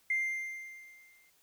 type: tone with exponential decay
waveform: triangle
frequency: 2097 Hz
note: C7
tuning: 3 cents sharp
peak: -23 dBFS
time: 0.1-1.3 s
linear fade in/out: 5 ms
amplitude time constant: 260 ms
effects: tanh soft clip ceiling -25 dBFS + white hiss -68 dBFS RMS until 1.42 s